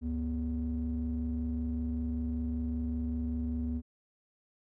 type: ring-modulated tone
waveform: triangle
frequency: 84.8 Hz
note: E2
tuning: 50 cents sharp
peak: -25 dBFS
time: 0.01-3.82 s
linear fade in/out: 50 ms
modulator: 157 Hz
effects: tanh soft clip ceiling -22 dBFS